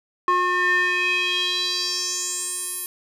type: tone with band-pass filter sweep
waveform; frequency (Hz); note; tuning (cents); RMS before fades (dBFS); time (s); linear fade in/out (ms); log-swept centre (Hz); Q
square; 360.2; F#4; -46; -23; 0.28-2.86; 0; 1200 to 12000; 4.4
effects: none